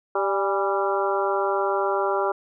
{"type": "harmonic tone with a mistuned harmonic", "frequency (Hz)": 196, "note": "G3", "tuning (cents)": 0, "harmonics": [2, 3, 4, 5, 6, 7], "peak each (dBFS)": [-25, -27, -28, -29, -30, -30], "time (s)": [0.15, 2.32], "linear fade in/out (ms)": 5, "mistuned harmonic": 4, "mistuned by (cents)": 59, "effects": []}